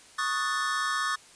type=chord; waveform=square; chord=D# half-diminished seventh; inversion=third; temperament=equal; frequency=1108.7 / 1244.5 / 1480 / 1760 Hz; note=C#6 / D#6 / F#6 / A6; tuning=0 / 0 / 0 / 0 cents; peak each=-33 / -32 / -36 / -32 dBFS; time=0.18-1.16 s; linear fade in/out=10 ms; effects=white hiss -53 dBFS RMS until 1.35 s + resampled to 22050 Hz